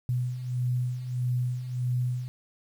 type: beating tone pair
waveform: sine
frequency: 123.2 / 124.8 Hz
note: B2 / B2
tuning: -4 / +19 cents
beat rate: 1.6 Hz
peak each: -33 / -27 dBFS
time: 0.09-2.28 s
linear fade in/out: 0 ms
effects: 9-bit